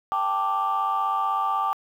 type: chord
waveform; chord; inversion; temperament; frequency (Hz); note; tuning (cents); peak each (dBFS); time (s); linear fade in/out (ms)
sine; G suspended second; none; equal; 784 / 880 / 1174.7; G5 / A5 / D6; 0 / 0 / 0; -26 / -27 / -23; 0.12-1.73; 0
effects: tanh soft clip ceiling -16 dBFS + 9-bit